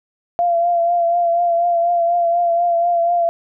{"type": "tone with vibrato", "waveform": "sine", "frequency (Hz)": 688, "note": "F5", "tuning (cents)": -26, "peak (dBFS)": -13, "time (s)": [0.39, 3.29], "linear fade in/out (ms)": 0, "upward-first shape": "triangle", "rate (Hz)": 4.1, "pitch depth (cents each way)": 38, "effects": []}